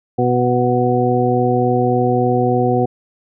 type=harmonic tone; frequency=123.47 Hz; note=B2; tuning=in tune; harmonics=1 / 2 / 3 / 4 / 6; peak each=-19 / -19 / -19 / -19 / -19 dBFS; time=0.18-2.86 s; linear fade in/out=10 ms; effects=none